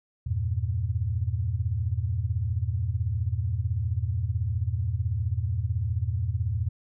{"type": "chord", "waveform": "sine", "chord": "E diminished", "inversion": "none", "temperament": "equal", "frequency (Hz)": [82.41, 98, 116.54], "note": ["E2", "G2", "Bb2"], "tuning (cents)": [0, 0, 0], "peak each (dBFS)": -29, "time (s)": [0.26, 6.69], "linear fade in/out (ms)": 10, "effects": []}